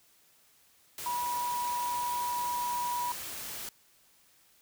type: tone in noise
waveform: sine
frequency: 972 Hz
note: B5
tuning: 28 cents flat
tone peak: -30 dBFS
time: 1.06-3.12 s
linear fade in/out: 2 ms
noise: white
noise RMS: -40 dBFS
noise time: 0.98-3.69 s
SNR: +7 dB
effects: white hiss -64 dBFS RMS until 4.61 s